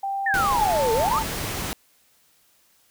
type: tone with pitch glide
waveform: sine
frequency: 787 to 888.5 Hz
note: G5 to A5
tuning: +7 to +17 cents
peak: -24 dBFS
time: 0.03-1.23 s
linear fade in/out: 5 ms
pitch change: +210 cents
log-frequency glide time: 0.4-0.82 s
type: exponential two-way sweep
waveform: sine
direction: down then up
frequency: 1864.7 to 435.8 to 1301 Hz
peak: -20 dBFS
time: 0.26-1.19 s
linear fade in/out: 5 ms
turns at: 0.93 s
type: noise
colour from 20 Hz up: pink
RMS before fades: -29 dBFS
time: 0.34-1.73 s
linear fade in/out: 0 ms
effects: white hiss -61 dBFS RMS until 2.9 s